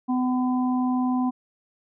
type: harmonic tone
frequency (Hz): 252.5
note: B3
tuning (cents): +39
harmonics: 1 / 3 / 4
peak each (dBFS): -21 / -31 / -33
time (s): 0.08-1.31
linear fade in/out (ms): 20
effects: none